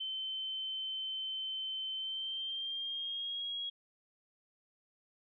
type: tone with pitch glide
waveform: sine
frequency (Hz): 3080 to 3301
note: G7 to G#7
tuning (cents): -31 to -11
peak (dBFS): -36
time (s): 0-3.7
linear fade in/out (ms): 10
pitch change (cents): +120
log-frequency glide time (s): 1.96-3.47
effects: none